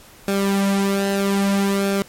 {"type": "tone with flanger", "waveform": "sawtooth", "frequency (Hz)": 197.6, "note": "G3", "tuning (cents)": 14, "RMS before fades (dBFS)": -19, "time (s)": [0.28, 2.02], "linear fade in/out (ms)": 0, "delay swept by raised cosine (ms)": [1, 4.2], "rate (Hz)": 0.62, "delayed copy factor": -0.65, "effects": ["pink hiss -46 dBFS RMS until 2.08 s", "MP3 64 kbps"]}